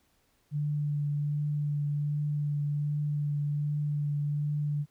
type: tone with vibrato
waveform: sine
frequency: 146.83 Hz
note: D3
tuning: in tune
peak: -27 dBFS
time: 0.51-4.86 s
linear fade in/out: 50 ms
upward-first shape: triangle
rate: 1.3 Hz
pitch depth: 16 cents each way
effects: pink hiss -70 dBFS RMS until 4.9 s